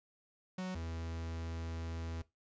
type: tone pair in turn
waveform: 45% pulse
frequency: 185 / 82.41 Hz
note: F#3 / E2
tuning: 0 / 0 cents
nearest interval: octave + major second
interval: 1400 cents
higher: first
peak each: -37 / -39 dBFS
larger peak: first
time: 0.58-0.75 / 0.75-2.22 s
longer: second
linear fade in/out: 5 ms
effects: noise-tail reverb RT60 0.2 s tail -19 dB re dry + resampled to 16000 Hz